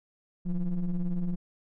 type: ring-modulated tone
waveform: triangle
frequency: 84.6 Hz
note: E2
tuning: 45 cents sharp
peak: -21 dBFS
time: 0.45-1.36 s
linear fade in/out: 20 ms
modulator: 93.5 Hz
effects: none